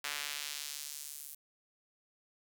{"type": "tone with high-pass filter sweep", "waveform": "sawtooth", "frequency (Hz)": 146, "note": "D3", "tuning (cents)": -10, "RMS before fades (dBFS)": -42, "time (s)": [0.04, 1.35], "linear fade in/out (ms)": 5, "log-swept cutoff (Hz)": [1800, 11000], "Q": 0.85, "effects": []}